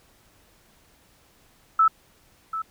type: tone with echo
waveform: sine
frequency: 1311 Hz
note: E6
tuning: 10 cents flat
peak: -14 dBFS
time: 1.79-1.88 s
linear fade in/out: 5 ms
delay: 740 ms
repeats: 1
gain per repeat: -12 dB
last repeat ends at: 2.62 s
effects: pink hiss -59 dBFS RMS until 2.7 s